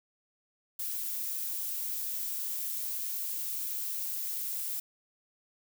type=noise; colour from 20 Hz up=violet; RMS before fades=-35 dBFS; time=0.79-4.8 s; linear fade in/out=5 ms; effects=none